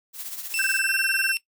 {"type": "noise with tremolo", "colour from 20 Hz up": "blue", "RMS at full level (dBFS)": -32, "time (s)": [0.13, 0.81], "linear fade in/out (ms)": 50, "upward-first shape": "triangle", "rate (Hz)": 16, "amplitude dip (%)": 65}
{"type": "tone with pitch glide", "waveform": "sawtooth", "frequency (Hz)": [2671, 2704], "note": ["E7", "E7"], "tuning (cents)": [22, 43], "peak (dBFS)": -21, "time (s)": [0.54, 1.37], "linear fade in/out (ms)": 0, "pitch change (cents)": 21, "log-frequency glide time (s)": [0.84, 0.92]}
{"type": "tone bursts", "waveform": "sine", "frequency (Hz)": 1568, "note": "G6", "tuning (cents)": 0, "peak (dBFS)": -21, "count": 15, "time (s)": [0.59, 1.317], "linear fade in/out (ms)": 2, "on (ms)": 27, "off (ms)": 23}
{"effects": ["noise-tail reverb RT60 0.1 s tail -17 dB re dry"]}